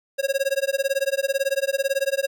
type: tone with tremolo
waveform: square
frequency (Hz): 546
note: C#5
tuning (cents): -26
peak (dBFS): -18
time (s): 0.18-2.27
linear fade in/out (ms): 20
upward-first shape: sine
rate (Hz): 18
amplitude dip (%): 100
effects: none